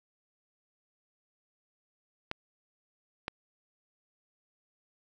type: clicks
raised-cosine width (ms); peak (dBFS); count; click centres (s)
0.3; -17; 2; 2.314 / 3.281
effects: none